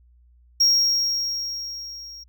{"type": "tone with level ramp", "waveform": "triangle", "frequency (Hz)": 5588, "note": "F8", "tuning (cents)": 0, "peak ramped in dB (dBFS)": [-12, -37], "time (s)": [0.6, 2.24], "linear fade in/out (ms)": 10, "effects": ["added 60 Hz sine -52 dBFS peak until 2.28 s"]}